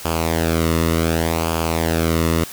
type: tone with flanger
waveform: sawtooth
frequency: 82 Hz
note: E2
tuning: 9 cents flat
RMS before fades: -19 dBFS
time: 0.05-2.44 s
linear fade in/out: 0 ms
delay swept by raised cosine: 0.51 to 1.28 ms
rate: 0.67 Hz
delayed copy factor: -0.7
effects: white hiss -35 dBFS RMS until 2.52 s